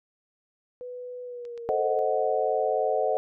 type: tone with pitch glide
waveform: sine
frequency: 495.6 to 457.1 Hz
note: B4 to A#4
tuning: +6 to -34 cents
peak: -35 dBFS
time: 0.81-1.99 s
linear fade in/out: 0 ms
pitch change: -140 cents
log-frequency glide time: 1.24-1.78 s
type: clicks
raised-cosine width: 0.2 ms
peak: -36 / -33 dBFS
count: 2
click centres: 1.452 / 1.577 s
type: chord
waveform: sine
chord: A diminished seventh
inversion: none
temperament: equal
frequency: 440 / 523.3 / 622.3 / 740 Hz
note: A4 / C5 / Eb5 / Gb5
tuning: 0 / 0 / 0 / 0 cents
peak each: -28 dBFS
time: 1.69-3.17 s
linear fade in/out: 0 ms
effects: none